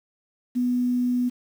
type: tone with quantisation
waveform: sine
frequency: 246.9 Hz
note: B3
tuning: in tune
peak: -20 dBFS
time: 0.55-1.3 s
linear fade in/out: 20 ms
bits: 8
effects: none